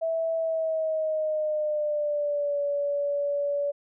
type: tone with pitch glide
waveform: sine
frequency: 654 to 572.6 Hz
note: E5 to D5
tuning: -14 to -44 cents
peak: -24 dBFS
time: 0.01-3.72 s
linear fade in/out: 20 ms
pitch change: -230 cents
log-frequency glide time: 0.36-2.6 s
effects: none